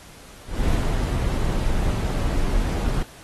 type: noise with ADSR envelope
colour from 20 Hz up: brown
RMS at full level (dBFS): -19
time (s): 0.46-3.03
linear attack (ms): 230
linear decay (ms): 220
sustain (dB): -3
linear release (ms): 5
effects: pink hiss -46 dBFS RMS until 3.23 s + AAC 32 kbps